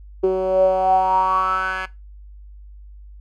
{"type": "tone with band-pass filter sweep", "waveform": "10% pulse", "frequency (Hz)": 187.6, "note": "F#3", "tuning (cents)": 24, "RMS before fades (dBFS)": -18, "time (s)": [0.23, 1.86], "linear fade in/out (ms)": 10, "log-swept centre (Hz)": [390, 1800], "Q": 9, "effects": ["noise-tail reverb RT60 0.2 s tail -18 dB re dry", "added 50 Hz sine -38 dBFS peak until 3.2 s"]}